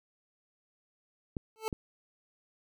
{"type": "clicks", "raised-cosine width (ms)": 3, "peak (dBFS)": -22, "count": 2, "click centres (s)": [1.368, 1.728]}
{"type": "tone with exponential growth", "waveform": "25% pulse", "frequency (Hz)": 440, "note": "A4", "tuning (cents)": 0, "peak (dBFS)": -24, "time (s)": [1.56, 1.68], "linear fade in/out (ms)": 0, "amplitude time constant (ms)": 26}
{"effects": []}